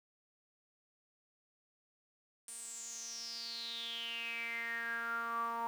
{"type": "tone with band-pass filter sweep", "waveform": "sawtooth", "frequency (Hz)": 232.1, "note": "A#3", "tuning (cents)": -7, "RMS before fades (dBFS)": -41, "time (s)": [2.48, 5.67], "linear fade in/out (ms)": 0, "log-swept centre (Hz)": [9100, 960], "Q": 9.9, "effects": ["10-bit"]}